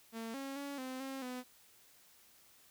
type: tone with pitch steps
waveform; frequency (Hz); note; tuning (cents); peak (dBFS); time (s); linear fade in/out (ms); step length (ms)
sawtooth; 226.6 / 272.7 / 281.8 / 258.6 / 268.4 / 251.1; A#3 / C#4 / C#4 / C4 / C4 / B3; -49 / -28 / +29 / -20 / +44 / +29; -37; 0.12-1.44; 50; 220
effects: white hiss -64 dBFS RMS until 2.7 s